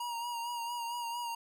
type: tone with vibrato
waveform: square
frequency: 946 Hz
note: A#5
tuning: 25 cents sharp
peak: -36 dBFS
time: 0-1.35 s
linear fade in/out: 5 ms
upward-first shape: sine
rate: 4.4 Hz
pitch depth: 36 cents each way
effects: none